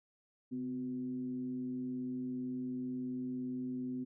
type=tone with frequency modulation; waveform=sine; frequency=253.8 Hz; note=B3; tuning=47 cents sharp; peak=-36 dBFS; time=0.51-4.05 s; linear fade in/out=20 ms; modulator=118 Hz; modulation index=0.37; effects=none